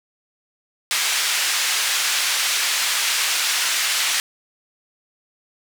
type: band-pass noise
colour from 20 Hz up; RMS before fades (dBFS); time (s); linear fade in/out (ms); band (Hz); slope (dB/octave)
pink; -21; 0.91-4.2; 0; 1900 to 9400; 12
effects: none